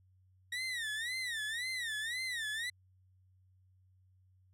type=tone with vibrato; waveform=30% pulse; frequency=1883 Hz; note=A#6; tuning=17 cents sharp; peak=-33 dBFS; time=0.52-2.7 s; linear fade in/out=5 ms; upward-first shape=sine; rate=1.9 Hz; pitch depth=170 cents each way; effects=added 93 Hz sine -64 dBFS peak until 4.53 s + low-pass 11000 Hz 12 dB/octave